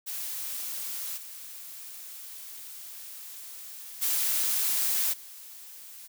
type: noise with level steps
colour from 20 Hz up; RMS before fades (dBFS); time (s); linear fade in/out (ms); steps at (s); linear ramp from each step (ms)
blue; -35 / -43 / -27 / -46; 0.06-6.08; 20; 1.16 / 4.01 / 5.12; 20
effects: none